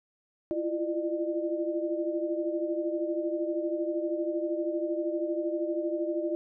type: tone cluster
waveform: sine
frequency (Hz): 334.3 / 347 / 602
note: E4 / F4 / D5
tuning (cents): +24 / -11 / +43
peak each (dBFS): -31 / -34 / -32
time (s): 0.51-6.35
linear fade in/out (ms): 0
effects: none